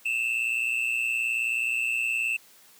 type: tone pair together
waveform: triangle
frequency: 2609 / 2728 Hz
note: E7 / F7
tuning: -18 / -41 cents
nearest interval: minor second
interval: 77 cents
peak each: -25 / -27 dBFS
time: 0.05-2.37 s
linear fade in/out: 10 ms
effects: white hiss -55 dBFS RMS until 2.79 s + high-pass 150 Hz 12 dB/octave